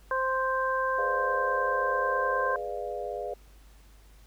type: harmonic tone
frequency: 523.3 Hz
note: C5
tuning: in tune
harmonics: 1 / 2 / 3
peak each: -30 / -28 / -31 dBFS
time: 0.11-2.56 s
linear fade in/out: 2 ms
type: chord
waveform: sine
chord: G# diminished seventh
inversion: none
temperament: equal with one note detuned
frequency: 415.3 / 493.9 / 597.6 / 698.5 Hz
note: G#4 / B4 / D5 / F5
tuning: 0 / 0 / +30 / 0 cents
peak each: -37 dBFS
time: 0.98-3.34 s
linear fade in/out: 5 ms
effects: added 50 Hz sine -52 dBFS peak until 4.26 s + pink hiss -61 dBFS RMS until 4.26 s